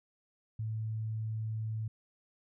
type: tone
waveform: sine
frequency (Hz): 110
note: A2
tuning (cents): 0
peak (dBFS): -33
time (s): 0.59-1.88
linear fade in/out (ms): 5
effects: none